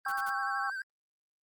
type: tone with vibrato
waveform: triangle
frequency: 1562 Hz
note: G6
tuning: 7 cents flat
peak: -33 dBFS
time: 0.05-0.82 s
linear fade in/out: 2 ms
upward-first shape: sine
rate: 12 Hz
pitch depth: 52 cents each way
type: chord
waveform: sine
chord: C# diminished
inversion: second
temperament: just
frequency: 798.3 / 1108.7 / 1330.5 Hz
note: G5 / C#6 / E6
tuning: +31 / 0 / +16 cents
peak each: -36 dBFS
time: 0.06-0.7 s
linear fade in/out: 2 ms
type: noise bursts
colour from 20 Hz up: white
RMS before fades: -46 dBFS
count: 3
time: 0.08-0.299 s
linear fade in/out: 5 ms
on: 39 ms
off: 51 ms
effects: Opus 24 kbps